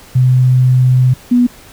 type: tone pair in turn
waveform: sine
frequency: 127.5 / 244.4 Hz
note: C3 / B3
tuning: -44 / -18 cents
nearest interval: major seventh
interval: 1126 cents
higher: second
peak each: -6 dBFS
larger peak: neither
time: 0.15-1.14 / 1.31-1.47 s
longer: first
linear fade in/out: 10 ms
effects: pink hiss -39 dBFS RMS until 1.72 s